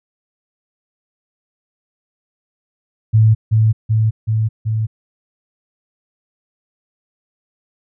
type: tone with echo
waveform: sine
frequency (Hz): 110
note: A2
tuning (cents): 0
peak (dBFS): -7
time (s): 3.13-3.35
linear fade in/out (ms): 20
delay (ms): 380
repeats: 4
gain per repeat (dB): -2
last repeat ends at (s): 4.87
effects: none